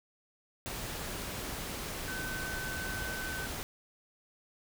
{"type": "tone in noise", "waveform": "sine", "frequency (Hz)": 1524, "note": "G6", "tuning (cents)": -49, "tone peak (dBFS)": -38, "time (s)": [2.08, 3.46], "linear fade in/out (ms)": 0, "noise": "pink", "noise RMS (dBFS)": -39, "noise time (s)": [0.66, 3.63], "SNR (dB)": -2, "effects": []}